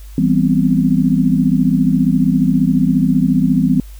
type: chord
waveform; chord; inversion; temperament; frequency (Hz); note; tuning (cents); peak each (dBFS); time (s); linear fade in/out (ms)
sine; C major seventh; first; equal; 164.81 / 196 / 246.9 / 261.6; E3 / G3 / B3 / C4; 0 / 0 / 0 / 0; -16; 0.18-3.8; 2
effects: added 50 Hz sine -31 dBFS peak until 3.99 s + white hiss -47 dBFS RMS until 3.99 s